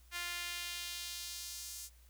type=tone with high-pass filter sweep; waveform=sawtooth; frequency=349.2 Hz; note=F4; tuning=in tune; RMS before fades=-43 dBFS; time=0.11-1.9 s; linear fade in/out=50 ms; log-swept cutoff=1800 to 7000 Hz; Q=1.2; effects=added 60 Hz sine -59 dBFS peak until 2.09 s + white hiss -68 dBFS RMS until 2.09 s